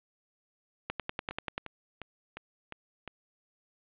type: two click trains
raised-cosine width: 0.3 ms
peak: -16 / -23 dBFS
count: 8 / 6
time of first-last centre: 0.9-1.58 / 1.31-3.077 s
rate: 10.3 / 2.83 Hz
effects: resampled to 8000 Hz + 8-bit